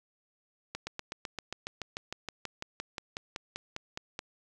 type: slowing click train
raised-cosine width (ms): 0.2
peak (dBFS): -19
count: 22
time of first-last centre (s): 0.75-4.191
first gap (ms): 120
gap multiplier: 1.03
effects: none